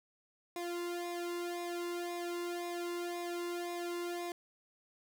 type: tone with flanger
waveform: sawtooth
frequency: 348.2 Hz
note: F4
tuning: 5 cents flat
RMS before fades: -39 dBFS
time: 0.56-4.32 s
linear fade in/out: 2 ms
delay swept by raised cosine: 0.66 to 1.29 ms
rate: 1.9 Hz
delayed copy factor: -0.95
effects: none